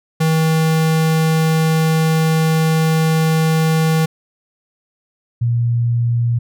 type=tone pair in turn; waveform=square / sine; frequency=159.8 / 118.51 Hz; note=D#3 / A#2; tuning=+47 / +29 cents; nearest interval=perfect fourth; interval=518 cents; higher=first; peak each=-13 dBFS; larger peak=neither; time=0.2-4.06 / 5.41-6.39 s; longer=first; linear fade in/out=10 ms; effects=none